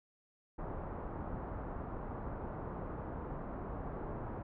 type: low-pass noise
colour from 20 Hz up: pink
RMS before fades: -42 dBFS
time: 0.58-4.43 s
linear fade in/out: 10 ms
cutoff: 1200 Hz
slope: 24 dB/octave
effects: none